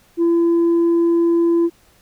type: tone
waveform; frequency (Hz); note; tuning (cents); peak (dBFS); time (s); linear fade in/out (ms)
sine; 338.2; E4; +44; -10; 0.17-1.7; 50
effects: tanh soft clip ceiling -11 dBFS + pink hiss -54 dBFS RMS until 2.01 s